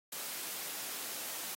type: noise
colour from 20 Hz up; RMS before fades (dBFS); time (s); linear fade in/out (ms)
white; -41; 0.12-1.55; 5
effects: high-pass 200 Hz 12 dB/octave + AAC 48 kbps